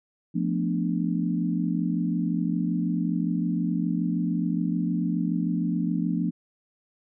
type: chord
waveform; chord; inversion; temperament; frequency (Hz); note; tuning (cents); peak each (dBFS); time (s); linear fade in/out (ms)
sine; B half-diminished seventh; second; equal; 174.61 / 220 / 246.9 / 293.7; F3 / A3 / B3 / D4; 0 / 0 / 0 / 0; -26 / -30 / -30 / -30; 0.34-6.31; 20
effects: none